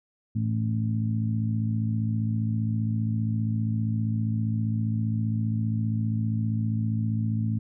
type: harmonic tone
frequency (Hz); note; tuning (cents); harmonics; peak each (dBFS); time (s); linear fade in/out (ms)
55.1; A1; +3; 2 / 3 / 4 / 5; -25 / -36 / -29 / -39; 0.35-7.59; 10
effects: none